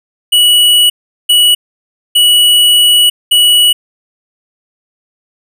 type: tone bursts at uneven times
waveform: square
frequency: 2935 Hz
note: F#7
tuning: 15 cents flat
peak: -5 dBFS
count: 4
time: 0.32-0.9 / 1.29-1.55 / 2.15-3.1 / 3.31-3.73 s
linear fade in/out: 10 ms
effects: none